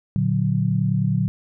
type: chord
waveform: sine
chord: Bb augmented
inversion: none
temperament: equal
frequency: 116.54 / 146.83 / 185 Hz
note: Bb2 / D3 / F#3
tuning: 0 / 0 / 0 cents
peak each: -22 dBFS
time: 0.16-1.28 s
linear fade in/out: 0 ms
effects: none